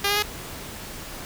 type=tone with pitch steps; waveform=5% pulse; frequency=402.4 / 409.9 / 417.6 Hz; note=G4 / G#4 / G#4; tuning=+45 / -23 / +10 cents; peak=-9 dBFS; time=0.04-0.226 s; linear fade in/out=5 ms; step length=62 ms; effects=pink hiss -37 dBFS RMS until 1.25 s